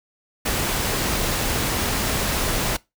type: noise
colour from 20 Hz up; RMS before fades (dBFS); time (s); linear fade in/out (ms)
pink; -23; 0.45-2.77; 10
effects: noise-tail reverb RT60 0.2 s tail -21 dB re dry